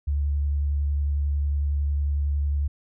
sine tone with vibrato, 71.9 Hz, D2, 36 cents flat, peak -21 dBFS, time 0.07-2.68 s, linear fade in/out 10 ms, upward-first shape triangle, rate 11 Hz, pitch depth 20 cents each way, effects none

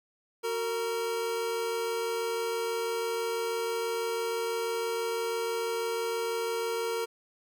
square tone cluster, 372 / 458.1 / 942 Hz, F#4 / A#4 / A#5, +9 / -30 / +18 cents, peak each -39 / -31 / -39 dBFS, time 0.43-7.06 s, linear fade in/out 20 ms, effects none

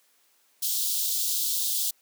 white high-pass noise, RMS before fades -27 dBFS, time 0.62-1.91 s, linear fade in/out 10 ms, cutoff 3300 Hz, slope 48 dB/octave, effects white hiss -65 dBFS RMS until 2.01 s + high-pass 300 Hz 12 dB/octave

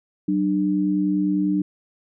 sine tone pair together, 189.4 / 299.4 Hz, F#3 / D4, +41 / +33 cents, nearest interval minor sixth, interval 792 cents, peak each -22 / -20 dBFS, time 0.28-1.62 s, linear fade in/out 5 ms, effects none

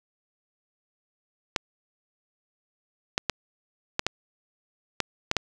clicks, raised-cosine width 0.2 ms, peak -6 dBFS, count 8, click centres 1.562 / 3.179 / 3.297 / 3.994 / 4.066 / 5.003 / 5.314 / 5.367 s, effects none

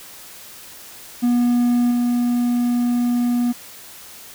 triangle tone with level steps, 242 Hz, B3, 35 cents flat, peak -12 / -14 dBFS, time 1.22-3.53 s, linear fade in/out 20 ms, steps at 1.91 s, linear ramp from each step 2 ms, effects white hiss -40 dBFS RMS until 4.34 s

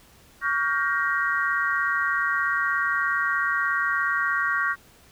sine chord, G half-diminished seventh, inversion second, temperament just, 1128.9 / 1411.2 / 1568 / 1881.6 Hz, Db6 / F6 / G6 / Bb6, +31 / +18 / 0 / +16 cents, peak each -27 dBFS, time 0.41-4.76 s, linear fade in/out 50 ms, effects pink hiss -54 dBFS RMS until 5.11 s

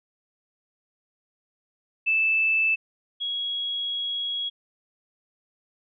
sine tone pair in turn, 2634 / 3319 Hz, E7 / G#7, -2 / -2 cents, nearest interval major third, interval 400 cents, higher second, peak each -19 / -26 dBFS, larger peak first, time 2.06-2.76 / 3.2-4.5 s, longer second, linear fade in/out 20 ms, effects none

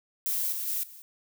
violet noise with level steps, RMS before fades -29 / -33 / -30 / -48 dBFS, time 0.26-1.02 s, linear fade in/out 0 ms, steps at 0.52 / 0.67 / 0.83 s, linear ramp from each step 5 ms, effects none

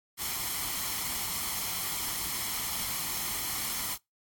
white noise with comb filter, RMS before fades -33 dBFS, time 0.17-3.98 s, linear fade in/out 50 ms, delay 0.94 ms, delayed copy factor +0.55, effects noise-tail reverb RT60 0.2 s tail -25 dB re dry + AAC 64 kbps

